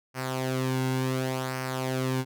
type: tone with flanger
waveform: sawtooth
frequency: 130 Hz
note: C3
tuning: 11 cents flat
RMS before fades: -29 dBFS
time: 0.14-2.25 s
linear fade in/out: 50 ms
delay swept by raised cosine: 0.27 to 1.67 ms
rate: 0.69 Hz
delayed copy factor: -0.6
effects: none